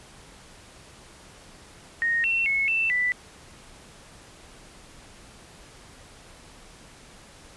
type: tone with pitch steps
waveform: sine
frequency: 1859 / 2707 / 2190 / 2667 / 1980 Hz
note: A#6 / E7 / C#7 / E7 / B6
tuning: -5 / +45 / -22 / +20 / +4 cents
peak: -21 dBFS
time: 2.02-3.12 s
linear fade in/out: 0 ms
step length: 220 ms
effects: pink hiss -49 dBFS RMS until 7.56 s + resampled to 24000 Hz